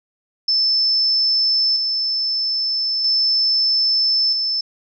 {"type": "tone with tremolo", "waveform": "sine", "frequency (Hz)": 5274, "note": "E8", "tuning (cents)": 0, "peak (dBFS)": -14, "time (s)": [0.48, 4.61], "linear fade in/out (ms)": 5, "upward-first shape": "square", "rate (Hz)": 0.39, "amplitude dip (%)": 35, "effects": []}